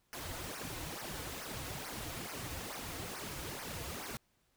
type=noise with flanger; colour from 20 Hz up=pink; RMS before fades=-43 dBFS; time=0.13-4.17 s; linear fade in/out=0 ms; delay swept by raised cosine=0.26 to 5.16 ms; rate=2.3 Hz; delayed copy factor=-0.85; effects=pink hiss -75 dBFS RMS until 4.56 s